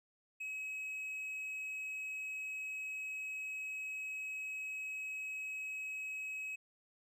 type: tone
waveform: triangle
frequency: 2556 Hz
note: D#7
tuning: 46 cents sharp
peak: -38 dBFS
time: 0.4-6.56 s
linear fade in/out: 10 ms
effects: none